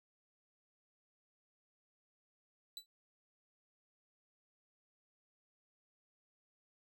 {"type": "tone with exponential decay", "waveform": "40% pulse", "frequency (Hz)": 3963, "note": "B7", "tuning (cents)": 5, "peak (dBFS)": -39, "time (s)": [2.77, 2.86], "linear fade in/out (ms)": 1, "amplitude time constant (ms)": 19, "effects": []}